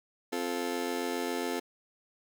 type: chord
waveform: 30% pulse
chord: F major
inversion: second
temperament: just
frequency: 261.9 / 349.2 / 436.5 Hz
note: C4 / F4 / A4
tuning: +2 / 0 / -14 cents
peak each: -33 dBFS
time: 0.32-1.6 s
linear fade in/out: 10 ms
effects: none